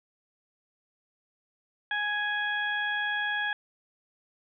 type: harmonic tone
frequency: 832 Hz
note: G#5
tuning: 3 cents sharp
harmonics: 1 / 2 / 3 / 4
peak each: -35 / -28 / -41 / -37 dBFS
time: 1.91-3.53 s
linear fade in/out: 2 ms
effects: none